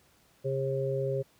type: harmonic tone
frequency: 134.7 Hz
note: C#3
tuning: 49 cents flat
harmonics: 1 / 3 / 4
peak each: -32 / -32 / -32 dBFS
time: 0.44-1.23 s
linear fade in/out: 20 ms
effects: pink hiss -64 dBFS RMS until 1.39 s + high-pass 60 Hz 12 dB/octave